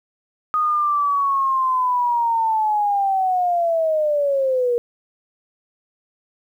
sine linear sweep, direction down, 1244.5 to 472.7 Hz, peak -16 dBFS, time 0.54-4.78 s, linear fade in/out 0 ms, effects 9-bit

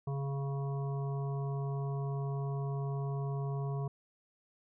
harmonic tone, 138.59 Hz, C#3, in tune, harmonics 1 / 3 / 5 / 7 / 8, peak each -33 / -43 / -47 / -50 / -51 dBFS, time 0.07-3.88 s, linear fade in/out 5 ms, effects none

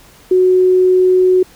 sine tone, 368.7 Hz, F#4, 6 cents flat, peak -7 dBFS, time 0.31-1.43 s, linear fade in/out 5 ms, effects pink hiss -44 dBFS RMS until 1.55 s

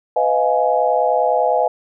sine chord, F half-diminished seventh, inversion second, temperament just, 502.9 / 628.6 / 698.5 / 838.1 Hz, Cb5 / Eb5 / F5 / Ab5, +31 / +18 / 0 / +16 cents, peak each -19 dBFS, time 0.16-1.68 s, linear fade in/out 5 ms, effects none

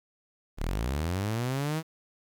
sawtooth linear sweep, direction up, 31.17 to 164 Hz, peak -24 dBFS, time 0.57-1.83 s, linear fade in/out 50 ms, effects 10-bit

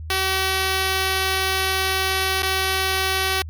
5% pulse tone with dropouts, 380.9 Hz, G4, 50 cents flat, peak -8 dBFS, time 0.1-3.42 s, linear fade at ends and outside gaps 2 ms, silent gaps 2.422-2.43 s, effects added 79 Hz sine -30 dBFS peak until 3.49 s + MP3 96 kbps

